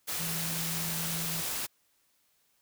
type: tone in noise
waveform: sine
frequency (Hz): 164.81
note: E3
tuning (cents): 0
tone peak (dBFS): -37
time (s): 0.19-1.42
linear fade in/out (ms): 20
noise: white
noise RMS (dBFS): -34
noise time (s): 0.07-1.67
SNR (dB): -6
effects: white hiss -71 dBFS RMS until 2.61 s